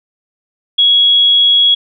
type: tone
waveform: sine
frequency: 3332 Hz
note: G#7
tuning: 5 cents sharp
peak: -6 dBFS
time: 0.78-1.75 s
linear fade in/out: 10 ms
effects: none